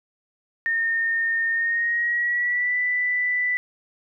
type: tone with pitch glide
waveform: sine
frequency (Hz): 1829 to 1983.1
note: A#6 to B6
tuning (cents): -33 to +7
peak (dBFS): -20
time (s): 0.66-3.57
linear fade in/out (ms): 0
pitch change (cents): +140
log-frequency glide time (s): 1.52-2.77
effects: none